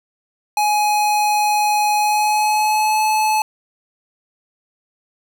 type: tone with pitch glide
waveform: square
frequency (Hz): 839 to 862.1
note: G#5 to A5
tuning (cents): +17 to -36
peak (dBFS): -15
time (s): 0.57-3.42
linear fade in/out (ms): 2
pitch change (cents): +47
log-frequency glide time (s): 1.97-3.02
effects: none